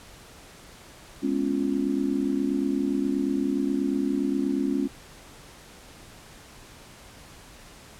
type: chord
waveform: sine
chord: C# dominant seventh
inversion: second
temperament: just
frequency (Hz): 207.9 / 249.5 / 277.2 / 346.5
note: G#3 / B3 / C#4 / E#4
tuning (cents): +2 / +18 / 0 / -14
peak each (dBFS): -30 / -31 / -25 / -31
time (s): 1.22-4.88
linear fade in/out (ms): 20
effects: pink hiss -48 dBFS RMS until 7.99 s + low-pass 11000 Hz 12 dB/octave